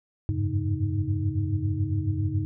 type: tone cluster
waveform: sine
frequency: 86.1 / 97.2 / 104.4 / 137.4 / 311.6 Hz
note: F2 / G2 / G#2 / C#3 / D#4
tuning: -24 / -14 / +10 / -15 / +3 cents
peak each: -33 / -27 / -29 / -32 / -33 dBFS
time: 0.29-2.45 s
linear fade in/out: 0 ms
effects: none